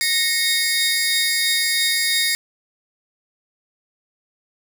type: tone cluster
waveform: sawtooth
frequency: 1861 / 2187 / 3719 / 4878 Hz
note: A#6 / C#7 / A#7 / D#8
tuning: -3 / -24 / -5 / -35 cents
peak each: -20 dBFS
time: 0.01-2.35 s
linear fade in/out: 0 ms
effects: none